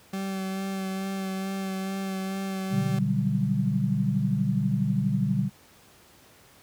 40% pulse tone with vibrato, 192.2 Hz, G3, 34 cents flat, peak -28 dBFS, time 0.13-2.99 s, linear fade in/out 5 ms, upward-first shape sine, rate 2.3 Hz, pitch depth 17 cents each way
sine chord, G major seventh, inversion first, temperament just, 122.5 / 147 / 183.75 / 196 Hz, B2 / D3 / F#3 / G3, -14 / +2 / -12 / 0 cents, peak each -28 / -27 / -30 / -26 dBFS, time 2.7-5.5 s, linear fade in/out 50 ms
effects pink hiss -55 dBFS RMS until 6.62 s + high-pass 80 Hz 12 dB/octave

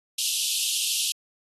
pink high-pass noise, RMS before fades -26 dBFS, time 0.18-1.12 s, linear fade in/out 5 ms, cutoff 2700 Hz, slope 96 dB/octave, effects AAC 32 kbps

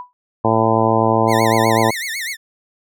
sine tone with exponential decay, 987.8 Hz, B5, in tune, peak -25 dBFS, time 0-0.13 s, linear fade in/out 0 ms, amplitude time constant 27 ms
harmonic tone, 112 Hz, A2, 31 cents sharp, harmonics 1 / 2 / 3 / 4 / 5 / 6 / 7 / 8 / 9, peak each -21 / -21 / -21 / -21 / -21 / -21 / -21 / -21 / -21 dBFS, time 0.44-1.91 s, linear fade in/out 10 ms
sawtooth tone with vibrato, 1982 Hz, B6, 6 cents sharp, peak -19 dBFS, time 1.27-2.37 s, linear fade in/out 50 ms, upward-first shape sine, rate 8 Hz, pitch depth 200 cents each way
effects none

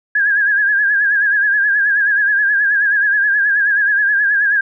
sine tone with vibrato, 1646 Hz, G#6, 16 cents flat, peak -11 dBFS, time 0.15-4.61 s, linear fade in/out 5 ms, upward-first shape sine, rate 9.4 Hz, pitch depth 70 cents each way, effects none

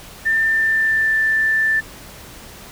sine tone with pitch glide, 1791 to 1768.4 Hz, A6 to A6, +30 to +8 cents, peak -14 dBFS, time 0.25-1.81 s, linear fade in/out 20 ms, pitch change -22 cents, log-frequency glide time 0.44-1.15 s, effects pink hiss -39 dBFS RMS until 2.71 s

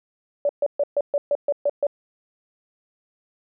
sine tone bursts, 575 Hz, D5, 37 cents flat, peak -17 dBFS, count 9, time 0.45-1.868 s, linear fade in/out 2 ms, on 42 ms, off 130 ms, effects none

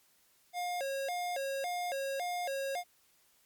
square tone with vibrato, 622.3 Hz, D#5, in tune, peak -34 dBFS, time 0.53-2.84 s, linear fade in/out 50 ms, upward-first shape square, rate 1.8 Hz, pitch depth 230 cents each way, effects white hiss -68 dBFS RMS until 3.45 s + MP3 96 kbps

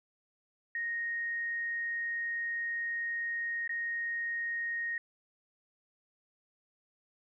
sine tone with dropouts, 1864.7 Hz, A#6, in tune, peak -32 dBFS, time 0.75-4.98 s, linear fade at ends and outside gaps 2 ms, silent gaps 3.677-3.693 s, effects none

